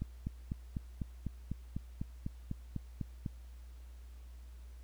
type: click train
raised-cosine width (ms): 5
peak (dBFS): -24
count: 14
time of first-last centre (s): 0.02-3.262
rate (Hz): 4.01
effects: added 60 Hz sine -48 dBFS peak until 4.83 s + pink hiss -67 dBFS RMS until 4.83 s